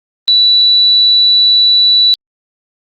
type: tone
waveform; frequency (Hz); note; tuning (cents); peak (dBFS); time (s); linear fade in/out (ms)
sine; 3951; B7; 0; -5; 0.28-2.14; 0
effects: Opus 32 kbps